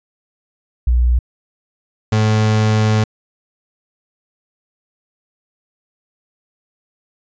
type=tone pair in turn; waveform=sine / 35% pulse; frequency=60.5 / 108.3 Hz; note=B1 / A2; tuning=-35 / -27 cents; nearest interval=minor seventh; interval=1008 cents; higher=second; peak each=-10 dBFS; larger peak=neither; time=0.87-1.19 / 2.12-3.04 s; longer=second; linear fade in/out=5 ms; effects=resampled to 16000 Hz